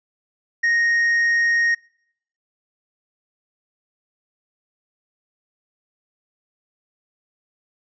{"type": "tone", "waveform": "triangle", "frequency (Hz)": 1864.7, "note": "A#6", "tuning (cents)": 0, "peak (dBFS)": -14, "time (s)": [0.63, 1.75], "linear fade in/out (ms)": 10, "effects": ["noise-tail reverb RT60 0.7 s tail -25 dB re dry", "resampled to 16000 Hz"]}